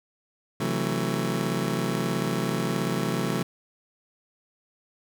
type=chord; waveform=25% pulse; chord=F# half-diminished seventh; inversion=second; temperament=just; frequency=133.2 / 166.5 / 185 / 222 Hz; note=C3 / E3 / F#3 / A3; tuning=+31 / +18 / 0 / +16 cents; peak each=-27 dBFS; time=0.6-3.43 s; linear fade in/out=5 ms; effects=none